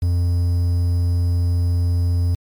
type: tone with quantisation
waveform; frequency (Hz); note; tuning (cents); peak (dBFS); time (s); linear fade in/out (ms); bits
triangle; 87.31; F2; 0; -13; 0.02-2.35; 5; 7
effects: MP3 96 kbps